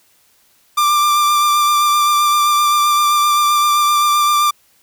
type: tone with vibrato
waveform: 45% pulse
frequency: 1185 Hz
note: D6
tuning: 15 cents sharp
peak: -11 dBFS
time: 0.77-4.51 s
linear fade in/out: 10 ms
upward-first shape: sine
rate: 7.7 Hz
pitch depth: 17 cents each way
effects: white hiss -55 dBFS RMS until 4.82 s